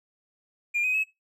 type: tone with pitch steps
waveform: triangle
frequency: 2403 / 2513 / 2575 Hz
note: D7 / D#7 / E7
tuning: +39 / +17 / -41 cents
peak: -20 dBFS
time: 0.74-1.04 s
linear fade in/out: 20 ms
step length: 100 ms
effects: noise-tail reverb RT60 0.2 s tail -21 dB re dry + tanh soft clip ceiling -19 dBFS